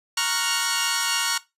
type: chord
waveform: 10% pulse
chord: Gb major seventh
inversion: first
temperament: equal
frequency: 932.3 / 1108.7 / 1396.9 / 1480 Hz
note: Bb5 / Db6 / F6 / Gb6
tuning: 0 / 0 / 0 / 0 cents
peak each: -19 dBFS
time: 0.17-1.38 s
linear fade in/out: 5 ms
effects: noise-tail reverb RT60 0.2 s tail -18 dB re dry + resampled to 32000 Hz